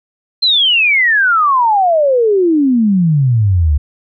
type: exponential sweep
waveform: sine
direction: down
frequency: 4186 to 69.3 Hz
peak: -8 dBFS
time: 0.42-3.78 s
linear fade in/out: 10 ms
effects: none